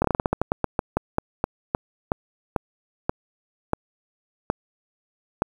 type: slowing click train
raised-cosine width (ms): 1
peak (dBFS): -6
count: 22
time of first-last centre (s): 0.02-5.421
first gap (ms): 24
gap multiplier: 1.2
effects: 7-bit